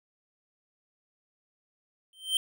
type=tone with exponential growth; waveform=square; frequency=3122 Hz; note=G7; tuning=8 cents flat; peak=-21 dBFS; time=2.13-2.37 s; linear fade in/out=1 ms; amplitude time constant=52 ms; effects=none